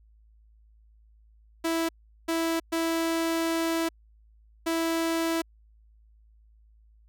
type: tone bursts at uneven times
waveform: sawtooth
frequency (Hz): 329.3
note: E4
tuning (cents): -2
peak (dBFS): -21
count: 4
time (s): 1.64-1.89 / 2.28-2.6 / 2.72-3.89 / 4.66-5.42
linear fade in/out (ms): 10
effects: added 54 Hz sine -55 dBFS peak until 7.08 s